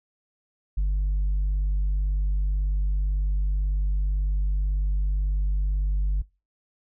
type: tone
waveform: sine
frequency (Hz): 49.05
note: G1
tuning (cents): +2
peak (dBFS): -18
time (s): 0.77-6.22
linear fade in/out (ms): 10
effects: noise-tail reverb RT60 0.3 s tail -25 dB re dry + tanh soft clip ceiling -20 dBFS